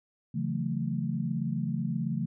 sine chord, F# minor seventh, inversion second, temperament just, 138.75 / 166.5 / 185 / 222 Hz, C#3 / E3 / F#3 / A3, +2 / +18 / 0 / +16 cents, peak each -33 / -33 / -36 / -33 dBFS, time 0.34-2.26 s, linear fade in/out 10 ms, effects none

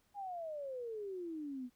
sine exponential sweep, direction down, 830.6 to 240.8 Hz, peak -40 dBFS, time 0.14-1.7 s, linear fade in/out 50 ms, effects pink hiss -75 dBFS RMS until 1.75 s

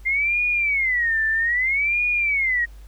sine tone with vibrato, 2082 Hz, C7, 9 cents flat, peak -18 dBFS, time 0.05-2.66 s, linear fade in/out 20 ms, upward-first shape sine, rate 0.62 Hz, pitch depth 280 cents each way, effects added 50 Hz sine -39 dBFS peak until 2.87 s + pink hiss -56 dBFS RMS until 2.87 s

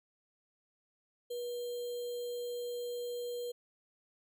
sine tone with sample-and-hold, 483.3 Hz, B4, 38 cents flat, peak -36 dBFS, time 1.3-3.52 s, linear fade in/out 10 ms, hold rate 3675 Hz, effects none

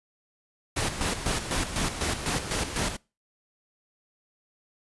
pink noise with tremolo, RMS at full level -27 dBFS, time 0.76-2.97 s, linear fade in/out 10 ms, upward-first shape square, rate 4 Hz, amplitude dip 60%, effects noise-tail reverb RT60 0.3 s tail -24 dB re dry + resampled to 24000 Hz

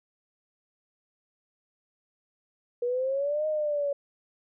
sine exponential two-way sweep, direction up then down, 477.3 to 622.3 to 562 Hz, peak -25 dBFS, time 2.82-3.93 s, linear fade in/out 5 ms, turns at 3.47 s, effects none

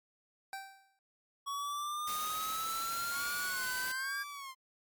25% pulse tone with exponential decay, 779 Hz, G5, 11 cents flat, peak -34 dBFS, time 0.53-0.99 s, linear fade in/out 1 ms, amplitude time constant 99 ms
square exponential sweep, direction up, 1118 to 1625 Hz, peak -36 dBFS, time 1.46-4.24 s, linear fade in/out 20 ms
white noise, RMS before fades -42 dBFS, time 2.07-3.92 s, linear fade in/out 5 ms
sawtooth tone with vibrato, 1076 Hz, C6, 48 cents sharp, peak -39 dBFS, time 3.11-4.55 s, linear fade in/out 50 ms, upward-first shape sine, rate 1.1 Hz, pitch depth 130 cents each way
effects MP3 96 kbps

